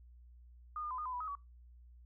sine tone with pitch steps, 1225 / 1209 / 1016 / 1224 / 1014 / 984 / 1266 / 1136 Hz, D#6 / D6 / B5 / D#6 / B5 / B5 / D#6 / C#6, -27 / +50 / +49 / -29 / +45 / -7 / +30 / +42 cents, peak -38 dBFS, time 0.76-1.352 s, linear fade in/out 2 ms, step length 74 ms, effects noise-tail reverb RT60 0.2 s tail -20 dB re dry + added 60 Hz sine -55 dBFS peak until 2.05 s

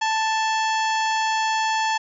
harmonic tone with a mistuned harmonic, 881 Hz, A5, 2 cents sharp, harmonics 1 / 2 / 3 / 4 / 5 / 6 / 7 / 8, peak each -21 / -27 / -31 / -33 / -35 / -37 / -38 / -39 dBFS, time 0.01-1.98 s, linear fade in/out 10 ms, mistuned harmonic 4, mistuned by -100 cents, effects none

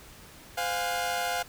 sawtooth tone cluster, 513 / 705 / 818 / 1488 Hz, C5 / F5 / G#5 / F#6, -34 / +16 / -26 / +9 cents, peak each -33 / -26 / -31 / -35 dBFS, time 0.57-1.43 s, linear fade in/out 10 ms, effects pink hiss -50 dBFS RMS until 1.48 s

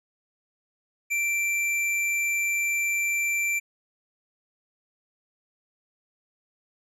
square tone, 2349 Hz, D7, in tune, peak -24 dBFS, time 1.1-3.6 s, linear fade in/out 20 ms, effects low-pass 12000 Hz 12 dB/octave

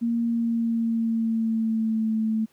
sine tone with pitch glide, 233.1 to 220 Hz, A#3 to A3, 0 to 0 cents, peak -21 dBFS, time 0.01-2.46 s, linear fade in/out 20 ms, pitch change -100 cents, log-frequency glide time 0.23-2.14 s, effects pink hiss -63 dBFS RMS until 2.52 s + high-pass 100 Hz 12 dB/octave

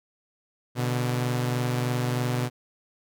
sawtooth tone pair together, 123.3 / 146.51 Hz, B2 / D3, -2 / -4 cents, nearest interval minor third, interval 298 cents, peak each -21 / -28 dBFS, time 0.75-2.5 s, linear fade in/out 50 ms, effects none

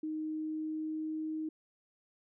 sine tone with pitch glide, 311.1 to 313.4 Hz, D#4 to D#4, 0 to +13 cents, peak -34 dBFS, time 0.03-1.49 s, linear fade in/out 5 ms, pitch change +13 cents, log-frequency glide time 0.16-1.36 s, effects none

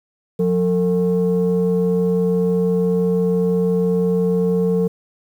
sine tone pair together, 178.98 / 451 Hz, F3 / A4, +43 / +43 cents, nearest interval octave + major third, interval 1600 cents, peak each -16 dBFS, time 0.39-4.88 s, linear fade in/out 10 ms, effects tanh soft clip ceiling -10 dBFS + 8-bit

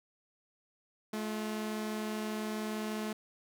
sawtooth tone pair together, 215 / 349.2 Hz, A3 / F4, -40 / 0 cents, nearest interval minor sixth, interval 840 cents, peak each -31 / -40 dBFS, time 1.13-3.13 s, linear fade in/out 5 ms, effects none

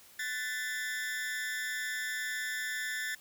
40% pulse tone with amplitude modulation, 1760 Hz, A6, in tune, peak -29 dBFS, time 0.19-3.15 s, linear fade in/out 5 ms, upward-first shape sine, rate 258 Hz, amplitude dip 90%, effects white hiss -57 dBFS RMS until 3.2 s

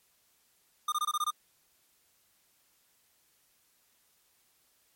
square tone bursts, 1213 Hz, D#6, 44 cents flat, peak -28 dBFS, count 7, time 0.88-1.306 s, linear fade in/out 5 ms, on 42 ms, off 22 ms, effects white hiss -69 dBFS RMS until 4.95 s + MP3 64 kbps

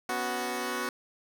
10% pulse chord, B suspended second, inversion none, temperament equal, 246.9 / 277.2 / 370 Hz, B3 / C#4 / F#4, 0 / 0 / 0 cents, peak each -26 / -31 / -25 dBFS, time 0.09-0.89 s, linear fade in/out 2 ms, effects none

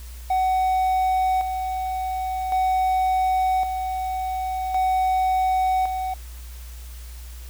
triangle tone with tremolo, 750 Hz, F#5, 23 cents sharp, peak -16 dBFS, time 0.3-6.14 s, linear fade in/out 5 ms, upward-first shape square, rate 0.45 Hz, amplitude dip 50%, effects added 60 Hz sine -35 dBFS peak until 7.49 s + white hiss -47 dBFS RMS until 7.49 s

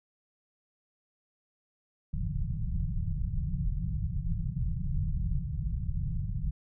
pink low-pass noise, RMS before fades -31 dBFS, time 2.13-6.51 s, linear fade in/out 10 ms, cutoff 180 Hz, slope 96 dB/octave, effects none

